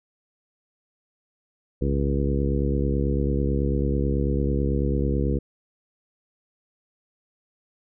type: harmonic tone with a mistuned harmonic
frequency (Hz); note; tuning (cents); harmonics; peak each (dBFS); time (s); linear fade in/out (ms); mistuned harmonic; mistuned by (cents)
69.1; C#2; -5; 1 / 2 / 3 / 4 / 5 / 6 / 7; -24 / -27 / -29 / -30 / -31 / -32 / -32; 1.81-5.39; 10; 1; -130
effects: none